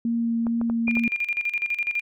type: tone with vibrato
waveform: sine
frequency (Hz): 231.7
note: A#3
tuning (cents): -10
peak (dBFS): -21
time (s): 0.05-1.08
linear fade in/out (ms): 2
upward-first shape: triangle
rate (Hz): 2.3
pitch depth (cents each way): 10
type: clicks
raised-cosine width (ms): 1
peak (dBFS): -20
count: 5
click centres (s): 0.468 / 0.614 / 0.699 / 0.881 / 0.97
type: tone with tremolo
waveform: sine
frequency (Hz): 2402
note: D7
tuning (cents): +38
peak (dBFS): -21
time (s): 0.87-2.01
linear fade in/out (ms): 10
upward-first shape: square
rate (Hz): 12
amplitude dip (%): 75
effects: none